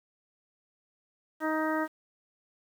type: harmonic tone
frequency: 313.3 Hz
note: D#4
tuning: 12 cents sharp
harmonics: 1 / 2 / 3 / 4 / 5 / 6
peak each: -30 / -33 / -35 / -36 / -37 / -38 dBFS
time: 1.4-1.88 s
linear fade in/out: 50 ms
effects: 9-bit